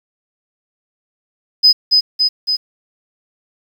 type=tone with echo; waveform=sine; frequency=5020 Hz; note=D#8; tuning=15 cents sharp; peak=-4 dBFS; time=1.63-1.73 s; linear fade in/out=20 ms; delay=280 ms; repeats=3; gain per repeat=-3 dB; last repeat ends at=2.57 s; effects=tanh soft clip ceiling 0 dBFS + 7-bit